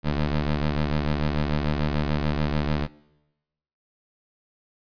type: ring-modulated tone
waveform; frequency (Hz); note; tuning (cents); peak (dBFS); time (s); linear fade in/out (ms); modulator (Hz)
20% pulse; 73.8; D2; +9; -14; 0.03-2.88; 50; 77.2
effects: noise-tail reverb RT60 1.0 s tail -22 dB re dry + resampled to 11025 Hz